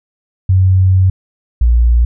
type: tone pair in turn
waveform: sine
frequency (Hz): 93.7 / 58.88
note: F#2 / A#1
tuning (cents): +22 / +18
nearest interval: minor sixth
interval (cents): 804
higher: first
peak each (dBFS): -6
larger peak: neither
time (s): 0.49-1.1 / 1.61-2.05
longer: first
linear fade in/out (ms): 5
effects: none

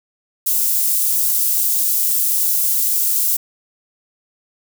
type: high-pass noise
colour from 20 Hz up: white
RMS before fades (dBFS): -17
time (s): 0.46-3.37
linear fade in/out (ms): 10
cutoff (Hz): 9200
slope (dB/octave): 12
effects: none

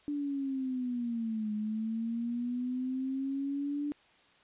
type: linear two-way sweep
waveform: sine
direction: down then up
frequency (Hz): 293.7 to 210.3 to 293.7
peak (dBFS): -31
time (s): 0.08-3.92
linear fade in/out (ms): 0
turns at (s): 1.53
effects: white hiss -63 dBFS RMS until 4.43 s + resampled to 8000 Hz

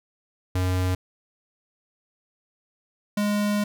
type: tone pair in turn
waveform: square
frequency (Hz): 91.9 / 206.8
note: F#2 / G#3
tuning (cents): -11 / -7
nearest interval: octave + major second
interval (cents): 1404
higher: second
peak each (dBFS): -22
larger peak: neither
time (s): 0.55-0.95 / 3.17-3.64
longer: second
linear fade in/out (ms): 5
effects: none

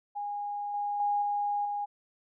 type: tone with level steps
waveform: sine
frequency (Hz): 820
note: G#5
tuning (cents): -22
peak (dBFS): -32 / -29 / -25 / -27 / -30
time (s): 0.15-1.86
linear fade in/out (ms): 20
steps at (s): 0.74 / 1 / 1.22 / 1.65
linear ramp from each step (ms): 2
effects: none

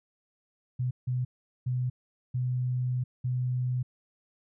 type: tone bursts at uneven times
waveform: sine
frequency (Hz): 125.7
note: B2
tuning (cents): +31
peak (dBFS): -26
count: 5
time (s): 0.79-0.91 / 1.07-1.25 / 1.66-1.9 / 2.34-3.04 / 3.24-3.83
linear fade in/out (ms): 10
effects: none

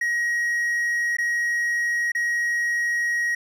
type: tone with dropouts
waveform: triangle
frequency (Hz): 1894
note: A#6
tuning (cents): +27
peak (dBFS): -19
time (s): 0.01-3.35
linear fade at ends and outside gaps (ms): 5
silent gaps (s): 1.169-1.184 / 2.119-2.149
effects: none

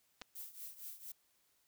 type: clicks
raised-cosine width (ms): 0.2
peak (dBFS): -30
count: 2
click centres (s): 0.215 / 0.219
type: noise with tremolo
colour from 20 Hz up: violet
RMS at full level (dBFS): -46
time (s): 0.35-1.12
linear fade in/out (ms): 5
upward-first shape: triangle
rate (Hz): 4.3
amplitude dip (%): 85
effects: white hiss -75 dBFS RMS until 1.67 s

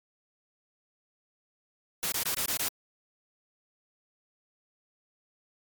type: noise bursts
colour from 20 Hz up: white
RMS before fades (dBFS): -30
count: 6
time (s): 2.03-2.684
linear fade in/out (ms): 0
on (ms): 89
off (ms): 24
effects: MP3 96 kbps

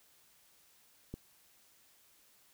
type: click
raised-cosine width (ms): 3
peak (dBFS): -28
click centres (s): 1.14
effects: white hiss -66 dBFS RMS until 2.53 s

